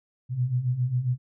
sine beating tone pair, 120.3 / 127.7 Hz, B2 / C3, -45 / -42 cents, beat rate 7.4 Hz, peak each -29 / -24 dBFS, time 0.29-1.18 s, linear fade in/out 50 ms, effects none

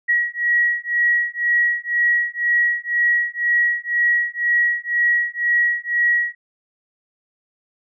sine beating tone pair, 1910 / 1912 Hz, A#6 / A#6, +42 / +43 cents, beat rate 2 Hz, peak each -19 dBFS, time 0.08-6.35 s, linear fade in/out 20 ms, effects none

